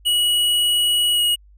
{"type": "tone with pitch glide", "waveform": "square", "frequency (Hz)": [2918, 2894], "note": ["F#7", "F#7"], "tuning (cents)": [-25, -39], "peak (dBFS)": -16, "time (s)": [0.05, 1.36], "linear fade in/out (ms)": 20, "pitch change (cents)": -14, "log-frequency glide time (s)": [1.13, 1.21], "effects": ["added 50 Hz sine -46 dBFS peak until 1.57 s"]}